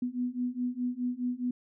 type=beating tone pair; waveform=sine; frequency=244.8 / 249.6 Hz; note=B3 / B3; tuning=-15 / +19 cents; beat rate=4.8 Hz; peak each=-33 / -32 dBFS; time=0.02-1.51 s; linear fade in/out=5 ms; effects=none